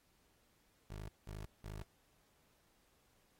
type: tone bursts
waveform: 20% pulse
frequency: 51.91 Hz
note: G#1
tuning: in tune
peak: -40 dBFS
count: 3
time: 0.9-1.83 s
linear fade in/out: 5 ms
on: 190 ms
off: 180 ms
effects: pink hiss -74 dBFS RMS until 3.39 s + AAC 48 kbps

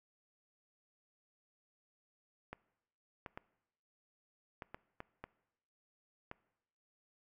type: clicks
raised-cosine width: 0.5 ms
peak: -29 dBFS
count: 8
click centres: 2.53 / 3.262 / 3.375 / 4.622 / 4.745 / 5.004 / 5.24 / 6.314 s
effects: noise-tail reverb RT60 0.9 s tail -21 dB re dry

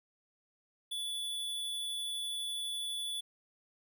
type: tone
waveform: square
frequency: 3448 Hz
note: A7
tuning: 36 cents flat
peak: -36 dBFS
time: 0.91-3.21 s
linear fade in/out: 10 ms
effects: none

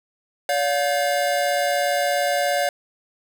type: tone cluster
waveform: square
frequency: 573 / 710 / 1558 Hz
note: D5 / F5 / G6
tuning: -43 / +28 / -11 cents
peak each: -23 / -23 / -30 dBFS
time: 0.49-2.69 s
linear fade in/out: 2 ms
effects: none

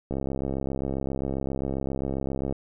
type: click train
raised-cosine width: 2 ms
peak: -16 dBFS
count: 164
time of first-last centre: 0.11-2.525 s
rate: 67.5 Hz
effects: none

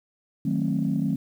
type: chord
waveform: sine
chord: D# diminished seventh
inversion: none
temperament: equal with one note detuned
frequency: 155.56 / 185 / 220 / 267.3 Hz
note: D#3 / F#3 / A3 / C4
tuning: 0 / 0 / 0 / +37 cents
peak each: -27 dBFS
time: 0.45-1.16 s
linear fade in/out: 5 ms
effects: tanh soft clip ceiling -14 dBFS + 9-bit

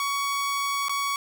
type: tone with dropouts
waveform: sawtooth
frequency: 1122 Hz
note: C#6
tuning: 21 cents sharp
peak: -21 dBFS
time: 0-1.16 s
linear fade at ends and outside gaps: 1 ms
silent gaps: 0.884-0.894 s
effects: none

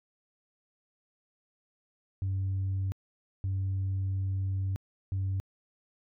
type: tone bursts at uneven times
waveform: sine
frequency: 96 Hz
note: G2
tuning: 36 cents flat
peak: -26 dBFS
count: 3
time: 2.22-2.92 / 3.44-4.76 / 5.12-5.4 s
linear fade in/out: 0 ms
effects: tanh soft clip ceiling -26 dBFS

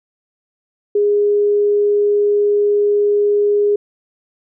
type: tone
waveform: sine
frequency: 411.8 Hz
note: G#4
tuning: 15 cents flat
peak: -11 dBFS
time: 0.95-3.76 s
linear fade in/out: 5 ms
effects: none

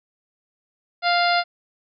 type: harmonic tone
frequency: 698.5 Hz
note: F5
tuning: in tune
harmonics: 1 / 2 / 3 / 4 / 5 / 6 / 7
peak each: -19 / -23 / -26 / -31 / -30 / -28 / -30 dBFS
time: 1.02-1.44 s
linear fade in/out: 50 ms
effects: none

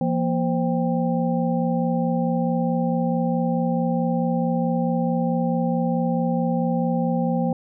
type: tone cluster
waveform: sine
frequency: 171.2 / 235.8 / 521 / 790 Hz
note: F3 / A#3 / C5 / G5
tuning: -34 / +20 / -7 / +13 cents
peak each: -23 / -23 / -27 / -29 dBFS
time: 0.01-7.53 s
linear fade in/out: 2 ms
effects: none

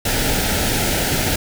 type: band-stop noise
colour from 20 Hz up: pink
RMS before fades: -19 dBFS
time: 0.05-1.36 s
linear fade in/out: 5 ms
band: 930 to 1300 Hz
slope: 96 dB/octave
effects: none

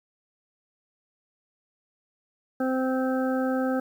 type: harmonic tone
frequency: 260 Hz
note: C4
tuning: 11 cents flat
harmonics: 1 / 2 / 3 / 5 / 6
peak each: -25 / -28 / -34 / -37 / -37 dBFS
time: 2.6-3.8 s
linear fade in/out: 5 ms
effects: 9-bit

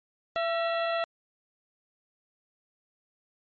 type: harmonic tone with a mistuned harmonic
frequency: 671 Hz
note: E5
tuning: 31 cents sharp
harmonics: 1 / 2 / 3 / 4 / 5 / 6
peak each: -27 / -33 / -37 / -39 / -41 / -43 dBFS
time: 0.36-1.04 s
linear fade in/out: 0 ms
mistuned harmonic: 3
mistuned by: -75 cents
effects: MP3 32 kbps

